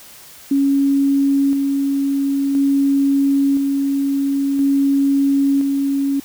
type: tone with tremolo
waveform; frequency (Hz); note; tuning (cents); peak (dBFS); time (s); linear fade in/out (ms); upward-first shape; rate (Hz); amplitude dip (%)
sine; 277.2; C#4; 0; -12; 0.51-6.2; 5; square; 0.49; 30
effects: white hiss -41 dBFS RMS until 6.24 s